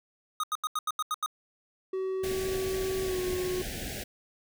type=tone bursts; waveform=square; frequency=1244.5 Hz; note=D#6; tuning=in tune; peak=-28 dBFS; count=8; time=0.4-1.261 s; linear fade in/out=2 ms; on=35 ms; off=83 ms
type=tone with pitch glide; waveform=triangle; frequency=378.6 to 365.3 Hz; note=F#4 to F#4; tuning=+40 to -22 cents; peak=-27 dBFS; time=1.93-3.62 s; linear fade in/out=5 ms; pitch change=-62 cents; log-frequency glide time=3.04-3.19 s
type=band-stop noise; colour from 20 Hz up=pink; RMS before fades=-37 dBFS; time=2.23-4.04 s; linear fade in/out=10 ms; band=800 to 1500 Hz; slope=96 dB/octave
effects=none